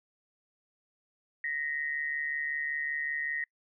sine tone pair together, 1864.7 / 2010 Hz, A#6 / B6, 0 / +30 cents, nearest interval minor second, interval 130 cents, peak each -32 / -37 dBFS, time 1.44-3.44 s, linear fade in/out 2 ms, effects noise-tail reverb RT60 0.1 s tail -26 dB re dry

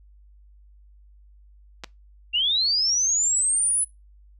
clicks, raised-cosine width 0.2 ms, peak -17 dBFS, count 2, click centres 1.837 / 1.843 s
sine linear sweep, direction up, 2722 to 10180 Hz, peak -19 dBFS, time 2.33-3.85 s, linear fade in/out 20 ms
effects noise-tail reverb RT60 0.2 s tail -22 dB re dry + added 50 Hz sine -49 dBFS peak until 4.39 s

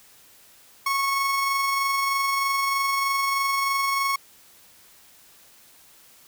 30% pulse tone with amplitude modulation, 1100 Hz, C#6, 14 cents flat, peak -18 dBFS, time 0.86-4.16 s, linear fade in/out 5 ms, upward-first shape sine, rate 23.2 Hz, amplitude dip 25%, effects white hiss -53 dBFS RMS until 6.27 s

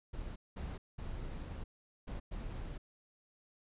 brown noise bursts at uneven times, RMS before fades -42 dBFS, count 5, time 0.13-0.36 / 0.56-0.78 / 0.98-1.64 / 2.07-2.2 / 2.31-2.78 s, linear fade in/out 10 ms, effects resampled to 8000 Hz

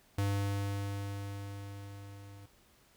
square tone with level ramp, 100 Hz, G2, 35 cents sharp, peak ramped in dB -29 to -50 dBFS, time 0.18-2.46 s, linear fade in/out 5 ms, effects pink hiss -65 dBFS RMS until 2.96 s

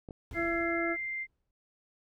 clicks, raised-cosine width 2 ms, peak -30 dBFS, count 2, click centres 0.088 / 0.108 s
brown noise with exponential decay, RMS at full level -41 dBFS, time 0.31-1.51 s, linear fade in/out 1 ms, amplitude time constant 260 ms
sine tone, 2093 Hz, C7, in tune, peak -33 dBFS, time 0.33-1.27 s, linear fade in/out 50 ms
harmonic tone, 336.1 Hz, E4, 34 cents sharp, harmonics 1 / 2 / 4 / 5, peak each -32 / -35 / -38 / -39 dBFS, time 0.34-0.97 s, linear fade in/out 50 ms
effects none

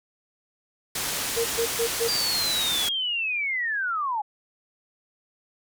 white low-pass noise, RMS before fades -29 dBFS, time 0.95-2.89 s, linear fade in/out 5 ms, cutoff 11000 Hz, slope 12 dB/octave
sine tone bursts, 463.1 Hz, A#4, 11 cents flat, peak -22 dBFS, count 4, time 1.36-2.088 s, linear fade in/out 20 ms, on 92 ms, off 120 ms
sine linear sweep, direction down, 4785 to 808 Hz, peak -24 dBFS, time 2.08-4.22 s, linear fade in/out 10 ms
effects none

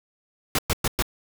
pink noise bursts, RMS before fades -22 dBFS, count 4, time 0.55-1.024 s, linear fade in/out 2 ms, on 36 ms, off 110 ms, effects none

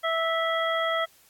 harmonic tone, 656 Hz, E5, 9 cents flat, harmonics 1 / 2 / 3 / 5, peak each -27 / -28 / -30 / -33 dBFS, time 0.03-1.06 s, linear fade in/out 20 ms, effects white hiss -59 dBFS RMS until 1.29 s + AAC 64 kbps

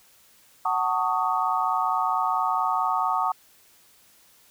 sine chord, D# half-diminished seventh, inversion first, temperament just, 746.7 / 896 / 1120.1 / 1244.5 Hz, F#5 / A5 / C#6 / D#6, +16 / +31 / +18 / 0 cents, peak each -27 dBFS, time 0.65-3.32 s, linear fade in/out 5 ms, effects white hiss -57 dBFS RMS until 4.5 s

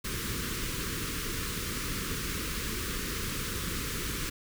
pink band-stop noise, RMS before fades -34 dBFS, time 0.04-4.3 s, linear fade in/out 10 ms, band 480 to 1100 Hz, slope 48 dB/octave, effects none

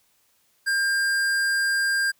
sine tone with hard clipping, 1600 Hz, G6, 35 cents sharp, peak -22 dBFS, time 0.66-2.12 s, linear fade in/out 20 ms, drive 16 dB, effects white hiss -65 dBFS RMS until 2.19 s

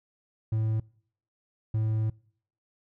triangle tone pair in turn, 110 / 109.51 Hz, A2 / A2, 0 / -8 cents, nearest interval unison, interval 8 cents, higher first, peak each -22 dBFS, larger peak neither, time 0.52-0.8 / 1.74-2.1 s, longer second, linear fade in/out 5 ms, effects noise-tail reverb RT60 0.6 s tail -25 dB re dry

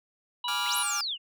harmonic tone, 977 Hz, B5, 19 cents flat, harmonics 1 / 3 / 4, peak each -33 / -34 / -34 dBFS, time 0.44-0.83 s, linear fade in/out 5 ms
sawtooth chord, D diminished, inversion second, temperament equal with one note detuned, 825.8 / 1174.7 / 1396.9 Hz, Ab5 / D6 / F6, -10 / 0 / 0 cents, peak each -35 / -31 / -29 dBFS, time 0.48-1.01 s, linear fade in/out 2 ms
sine exponential two-way sweep, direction up then down, 1662 to 11780 to 2734 Hz, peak -29 dBFS, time 0.65-1.18 s, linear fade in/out 50 ms, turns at 0.77 s
effects none

